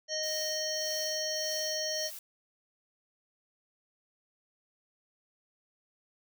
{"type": "harmonic tone", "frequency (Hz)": 620, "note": "D#5", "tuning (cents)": -6, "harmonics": [1, 3, 5, 7, 9, 10], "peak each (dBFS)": [-36, -42, -43, -39, -35, -41], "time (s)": [0.08, 2.11], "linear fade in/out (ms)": 50}
{"type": "noise with tremolo", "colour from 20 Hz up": "blue", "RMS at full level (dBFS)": -44, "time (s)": [0.23, 2.19], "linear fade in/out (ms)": 2, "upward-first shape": "sine", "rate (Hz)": 1.7, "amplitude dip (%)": 65}
{"effects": []}